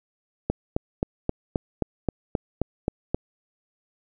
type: click train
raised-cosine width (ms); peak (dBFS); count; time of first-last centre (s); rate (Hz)
2; -9; 11; 0.5-3.146; 3.78
effects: none